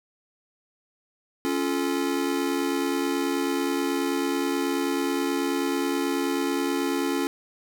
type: chord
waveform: square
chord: Db augmented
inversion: none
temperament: just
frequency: 277.2 / 346.5 / 433.1 Hz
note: Db4 / F4 / A4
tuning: 0 / -14 / -27 cents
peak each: -27 / -29 / -32 dBFS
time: 1.45-7.27 s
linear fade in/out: 0 ms
effects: none